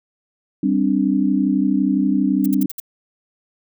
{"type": "chord", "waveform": "sine", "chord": "G suspended fourth", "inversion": "none", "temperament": "equal", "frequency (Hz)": [196, 261.6, 293.7], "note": ["G3", "C4", "D4"], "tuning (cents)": [0, 0, 0], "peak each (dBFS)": -19, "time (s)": [0.63, 2.66], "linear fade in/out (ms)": 5}
{"type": "noise bursts", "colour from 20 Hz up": "violet", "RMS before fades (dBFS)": -28, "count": 5, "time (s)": [2.44, 2.801], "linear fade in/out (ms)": 5, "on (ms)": 21, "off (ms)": 64}
{"effects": []}